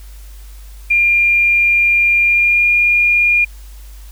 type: tone with pitch glide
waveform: sine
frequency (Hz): 2400 to 2419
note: D7 to D#7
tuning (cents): +37 to -49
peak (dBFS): -9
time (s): 0.9-3.45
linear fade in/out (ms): 10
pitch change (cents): +14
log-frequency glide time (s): 2.27-2.67
effects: added 50 Hz sine -32 dBFS peak until 4.11 s + white hiss -46 dBFS RMS until 4.11 s